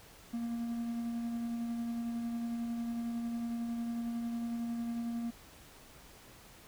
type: tone with tremolo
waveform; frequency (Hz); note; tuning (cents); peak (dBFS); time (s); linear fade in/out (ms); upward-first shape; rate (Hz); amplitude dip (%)
triangle; 233.8; A#3; +5; -31; 0.33-5.31; 10; sine; 11; 25
effects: pink hiss -56 dBFS RMS until 6.67 s